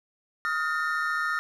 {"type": "tone cluster", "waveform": "triangle", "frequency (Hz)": [1260, 1414, 1811], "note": ["D#6", "F6", "A6"], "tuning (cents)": [21, 21, 49], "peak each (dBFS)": -28, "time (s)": [0.45, 1.39], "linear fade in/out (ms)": 0, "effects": []}